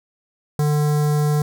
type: tone with notch filter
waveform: square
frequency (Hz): 148.9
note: D3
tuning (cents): +24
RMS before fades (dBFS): -18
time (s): 0.59-1.42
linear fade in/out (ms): 2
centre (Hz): 2700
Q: 0.58
effects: none